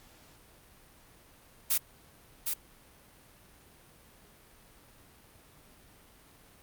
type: noise with echo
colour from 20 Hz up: blue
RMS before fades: -26 dBFS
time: 1.7-1.78 s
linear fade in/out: 10 ms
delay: 760 ms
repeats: 1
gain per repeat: -5 dB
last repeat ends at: 2.54 s
effects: pink hiss -58 dBFS RMS until 6.62 s + Opus 48 kbps